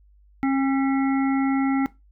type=harmonic tone with a mistuned harmonic; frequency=270 Hz; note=C#4; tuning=45 cents flat; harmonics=1 / 3 / 5 / 7 / 8; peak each=-19 / -29 / -33 / -36 / -37 dBFS; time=0.43-1.86 s; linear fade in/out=0 ms; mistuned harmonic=7; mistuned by=+65 cents; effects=noise-tail reverb RT60 0.2 s tail -18 dB re dry + added 50 Hz sine -52 dBFS peak until 2.11 s